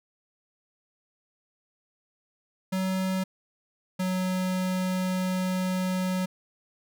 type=tone pair in turn; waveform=square; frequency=188 / 184.98 Hz; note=F#3 / F#3; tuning=+28 / 0 cents; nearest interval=unison; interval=28 cents; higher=first; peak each=-26 dBFS; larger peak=neither; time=2.72-3.24 / 3.99-6.26 s; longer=second; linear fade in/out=10 ms; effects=none